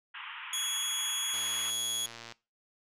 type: band-pass noise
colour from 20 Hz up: white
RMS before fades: -43 dBFS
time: 0.14-1.71 s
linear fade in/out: 10 ms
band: 860 to 3200 Hz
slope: 96 dB/octave
type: tone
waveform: 20% pulse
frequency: 3346 Hz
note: G#7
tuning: 12 cents sharp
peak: -25 dBFS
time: 0.53-2.06 s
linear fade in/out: 2 ms
type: click train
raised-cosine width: 0.2 ms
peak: -27 dBFS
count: 115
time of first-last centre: 1.34-2.323 s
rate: 116 Hz
effects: noise-tail reverb RT60 0.3 s tail -21 dB re dry